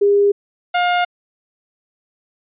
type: tone pair in turn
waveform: sine / sawtooth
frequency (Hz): 404.9 / 710.1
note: G#4 / F5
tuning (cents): -44 / +29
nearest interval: minor seventh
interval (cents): 973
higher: second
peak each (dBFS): -10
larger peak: neither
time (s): 0.01-0.32 / 0.74-1.05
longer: neither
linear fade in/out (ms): 10
effects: resampled to 8000 Hz